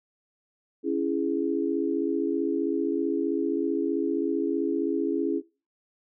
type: chord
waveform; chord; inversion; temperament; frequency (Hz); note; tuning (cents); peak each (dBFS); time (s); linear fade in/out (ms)
sine; C# minor; none; just; 277.2 / 332.6 / 415.8; C#4 / E4 / G#4; 0 / +16 / +2; -28 / -27 / -29; 0.83-5.42; 50
effects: noise-tail reverb RT60 0.3 s tail -20 dB re dry